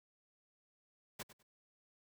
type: noise with echo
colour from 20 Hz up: pink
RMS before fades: -43 dBFS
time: 1.19-1.23 s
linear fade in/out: 10 ms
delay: 100 ms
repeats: 2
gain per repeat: -14 dB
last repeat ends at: 1.43 s
effects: high-pass 100 Hz 12 dB/octave